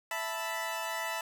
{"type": "chord", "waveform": "20% pulse", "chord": "E suspended fourth", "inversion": "none", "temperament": "equal", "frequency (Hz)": [659.3, 880, 987.8], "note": ["E5", "A5", "B5"], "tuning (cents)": [0, 0, 0], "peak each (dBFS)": -33, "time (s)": [0.11, 1.21], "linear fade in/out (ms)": 2, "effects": []}